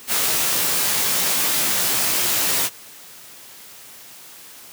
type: noise with comb filter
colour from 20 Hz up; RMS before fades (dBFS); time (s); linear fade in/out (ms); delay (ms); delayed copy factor
white; -20; 0.07-2.7; 50; 17; +0.65
effects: white hiss -42 dBFS RMS until 4.72 s + high-pass 100 Hz 12 dB/octave